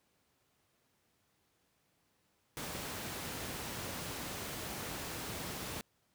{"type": "noise", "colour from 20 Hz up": "pink", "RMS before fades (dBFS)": -41, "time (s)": [2.57, 5.81], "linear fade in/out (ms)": 0, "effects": ["pink hiss -75 dBFS RMS until 6.14 s", "high-pass 80 Hz 12 dB/octave"]}